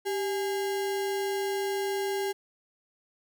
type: tone with sample-and-hold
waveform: sine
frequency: 392 Hz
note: G4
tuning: in tune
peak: -27 dBFS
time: 0.05-2.33 s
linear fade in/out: 20 ms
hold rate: 1225 Hz
effects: none